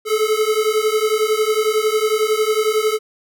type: beating tone pair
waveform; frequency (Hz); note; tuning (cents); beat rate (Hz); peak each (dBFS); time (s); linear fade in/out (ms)
square; 426.6 / 437.6; G#4 / A4; +46 / -9; 11; -19; 0.05-2.99; 50
effects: none